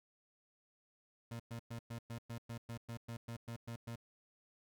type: tone bursts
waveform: 30% pulse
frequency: 116.54 Hz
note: A#2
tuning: in tune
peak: -40 dBFS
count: 14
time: 1.31-3.958 s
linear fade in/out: 5 ms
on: 87 ms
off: 110 ms
effects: none